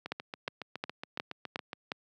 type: two click trains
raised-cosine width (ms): 0.3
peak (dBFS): -17 / -22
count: 6 / 13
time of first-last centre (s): 0.12-1.919 / 0.06-1.731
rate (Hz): 2.78 / 7.18
effects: high-pass 150 Hz 12 dB/octave